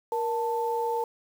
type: tone pair together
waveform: sine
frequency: 470 / 884.7 Hz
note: A#4 / A5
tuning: +14 / +9 cents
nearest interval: major seventh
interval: 1095 cents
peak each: -28 dBFS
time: 0.12-1.04 s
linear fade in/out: 2 ms
effects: 8-bit